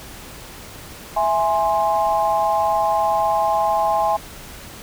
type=chord; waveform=sine; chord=E augmented; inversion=none; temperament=equal with one note detuned; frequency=659.3 / 830.6 / 1050.7 Hz; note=E5 / G#5 / B#5; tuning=0 / 0 / +7 cents; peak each=-21 / -18 / -23 dBFS; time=1.16-4.17 s; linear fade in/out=10 ms; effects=pink hiss -38 dBFS RMS until 4.82 s